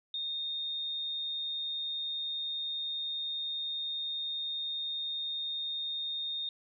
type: tone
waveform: sine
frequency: 3675 Hz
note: A#7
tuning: 25 cents flat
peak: -33 dBFS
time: 0.14-6.49 s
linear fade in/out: 2 ms
effects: none